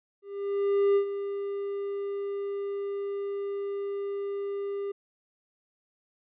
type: tone with ADSR envelope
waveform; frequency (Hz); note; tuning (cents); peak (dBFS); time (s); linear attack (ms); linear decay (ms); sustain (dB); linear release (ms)
triangle; 400.2; G4; +36; -17; 0.22-4.92; 740; 88; -11; 9
effects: resampled to 8000 Hz